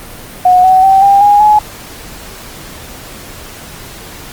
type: tone with pitch steps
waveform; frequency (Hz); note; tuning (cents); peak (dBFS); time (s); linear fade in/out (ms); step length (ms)
sine; 729 / 750.8 / 773.2 / 796.4 / 820.2 / 844.7; F#5 / F#5 / G5 / G5 / G#5 / G#5; -26 / +25 / -24 / +27 / -22 / +29; -3; 0.45-1.59; 5; 190
effects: pink hiss -30 dBFS RMS until 4.32 s + Opus 32 kbps